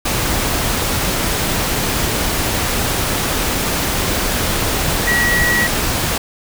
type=tone in noise; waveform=sine; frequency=1922 Hz; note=B6; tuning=48 cents flat; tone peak=-14 dBFS; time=5.07-5.67 s; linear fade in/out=5 ms; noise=pink; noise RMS=-18 dBFS; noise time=0.05-6.18 s; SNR=+1 dB; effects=none